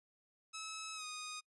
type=tone with pitch glide; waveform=10% pulse; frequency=1295 to 1240.1 Hz; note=E6 to D#6; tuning=-31 to -6 cents; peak=-35 dBFS; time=0.53-1.41 s; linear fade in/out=20 ms; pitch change=-75 cents; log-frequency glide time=0.94-1.05 s; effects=noise-tail reverb RT60 0.1 s tail -26 dB re dry + resampled to 24000 Hz